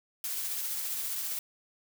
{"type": "noise with tremolo", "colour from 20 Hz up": "blue", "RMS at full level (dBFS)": -33, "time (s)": [0.24, 1.39], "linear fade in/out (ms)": 2, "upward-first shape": "triangle", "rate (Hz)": 15, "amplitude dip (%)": 30, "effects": []}